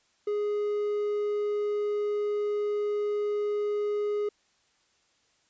triangle tone, 415.3 Hz, G#4, in tune, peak -24 dBFS, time 0.27-4.29 s, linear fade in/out 5 ms, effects white hiss -68 dBFS RMS until 5.49 s + resampled to 16000 Hz

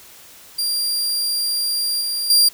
sawtooth tone with level steps, 4765 Hz, D8, 24 cents sharp, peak -16 / -18 / -8 dBFS, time 0.58-2.49 s, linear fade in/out 10 ms, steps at 2.01 / 2.3 s, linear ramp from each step 2 ms, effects white hiss -44 dBFS RMS until 2.53 s

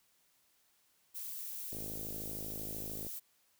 violet noise, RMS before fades -43 dBFS, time 1.14-3.2 s, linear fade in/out 20 ms
click train, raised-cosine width 2 ms, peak -33 dBFS, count 72, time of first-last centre 1.73-3.067 s, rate 53.1 Hz
effects white hiss -72 dBFS RMS until 3.59 s

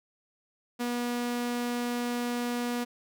sawtooth tone, 241.7 Hz, B3, 37 cents flat, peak -25 dBFS, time 0.79-2.85 s, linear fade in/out 20 ms, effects none

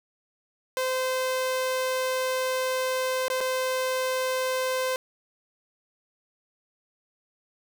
sawtooth tone with dropouts, 516 Hz, C5, 24 cents flat, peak -21 dBFS, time 0.77-4.96 s, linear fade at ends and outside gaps 1 ms, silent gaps 3.282-3.3 / 3.406-3.41 s, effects none

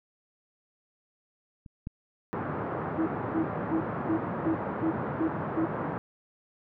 clicks, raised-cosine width 5 ms, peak -33 / -23 dBFS, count 2, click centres 1.662 / 1.871 s
pink band-pass noise, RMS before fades -33 dBFS, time 2.33-5.98 s, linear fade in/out 0 ms, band 110 to 1400 Hz, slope 24 dB/octave
sine tone bursts, 323.5 Hz, E4, 32 cents flat, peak -24 dBFS, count 8, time 2.97-5.66 s, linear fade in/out 20 ms, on 100 ms, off 270 ms
effects none

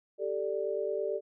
sine chord, G suspended second, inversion none, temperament just, 392 / 441 / 588 Hz, G4 / A4 / D5, 0 / +4 / +2 cents, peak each -34 dBFS, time 0.18-1.21 s, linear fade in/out 50 ms, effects none

